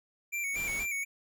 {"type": "tone with vibrato", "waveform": "square", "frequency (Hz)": 2290, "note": "D7", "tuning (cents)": -44, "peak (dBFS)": -32, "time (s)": [0.32, 1.05], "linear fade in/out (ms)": 20, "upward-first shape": "square", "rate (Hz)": 4.2, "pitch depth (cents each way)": 51}
{"type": "noise", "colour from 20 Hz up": "pink", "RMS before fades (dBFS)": -43, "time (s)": [0.53, 0.87], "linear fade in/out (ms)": 50}
{"effects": []}